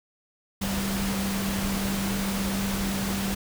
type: tone in noise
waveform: sine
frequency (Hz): 196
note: G3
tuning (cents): 0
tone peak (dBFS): -27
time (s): 0.61-3.35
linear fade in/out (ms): 10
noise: pink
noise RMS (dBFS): -31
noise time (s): 0.61-3.35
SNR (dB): +1
effects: none